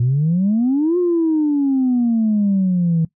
sine exponential two-way sweep, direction up then down, 117.3 to 360.9 to 160 Hz, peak -12 dBFS, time 0-3.05 s, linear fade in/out 5 ms, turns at 0.98 s, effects noise-tail reverb RT60 0.1 s tail -20 dB re dry + tanh soft clip ceiling -10 dBFS

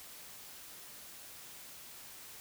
silence, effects white hiss -51 dBFS RMS until 2.4 s

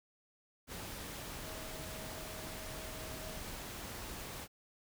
sine tone in noise, 634 Hz, D#5, 32 cents sharp, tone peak -52 dBFS, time 1.4-3.43 s, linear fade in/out 50 ms, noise pink, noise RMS -45 dBFS, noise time 0.67-4.48 s, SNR -10 dB, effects none

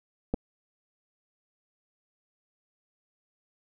clicks, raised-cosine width 2 ms, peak -14 / -18 dBFS, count 2, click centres 0.339 / 0.343 s, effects none

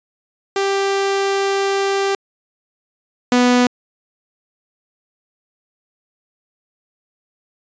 sawtooth tone pair in turn, 393.4 / 246.8 Hz, G4 / B3, +6 / -1 cents, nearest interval minor sixth, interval 807 cents, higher first, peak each -12 / -7 dBFS, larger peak second, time 0.56-2.15 / 3.32-3.67 s, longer first, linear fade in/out 2 ms, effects resampled to 16000 Hz

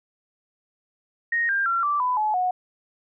sine tone with pitch steps, 1864.7 / 1595.4 / 1365 / 1167.9 / 999.3 / 855 / 731.5 Hz, A#6 / G6 / F6 / D6 / B5 / A5 / F#5, 0 / +30 / -40 / -10 / +20 / -50 / -20 cents, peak -20 dBFS, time 1.32-2.51 s, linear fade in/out 5 ms, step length 170 ms, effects none

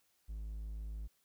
triangle tone, 53.3 Hz, G#1, 46 cents sharp, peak -38 dBFS, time 0.28-1.08 s, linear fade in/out 20 ms, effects white hiss -75 dBFS RMS until 1.24 s

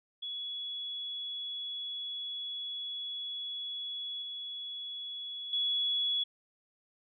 sine tone with level steps, 3380 Hz, G#7, 30 cents sharp, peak -36 / -38 / -28 dBFS, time 0.22-6.24 s, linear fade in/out 10 ms, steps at 4.22 / 5.53 s, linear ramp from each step 2 ms, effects none

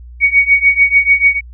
sine tone with tremolo, 2241 Hz, C#7, 18 cents sharp, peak -3 dBFS, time 0.2-1.41 s, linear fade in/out 50 ms, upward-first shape triangle, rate 6.8 Hz, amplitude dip 95%, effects added 60 Hz sine -31 dBFS peak until 1.53 s

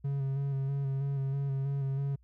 triangle tone with vibrato, 137.5 Hz, C#3, 14 cents flat, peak -27 dBFS, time 0.04-2.16 s, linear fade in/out 10 ms, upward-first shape square, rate 3.1 Hz, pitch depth 24 cents each way, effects added 60 Hz sine -59 dBFS peak until 2.23 s

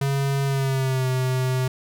square tone with pitch glide, 138.2 to 128.95 Hz, C#3 to C3, -5 to -25 cents, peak -21 dBFS, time 0.01-1.68 s, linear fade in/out 5 ms, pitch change -120 cents, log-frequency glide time 0.45-1.08 s, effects none

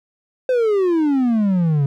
triangle exponential sweep, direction down, 522 to 136.2 Hz, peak -12 dBFS, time 0.49-1.86 s, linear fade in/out 2 ms, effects none

